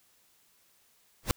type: noise with exponential growth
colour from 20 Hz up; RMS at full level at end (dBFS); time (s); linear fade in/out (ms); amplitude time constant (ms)
pink; -21; 1.23-1.31; 0; 16
effects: white hiss -66 dBFS RMS until 1.36 s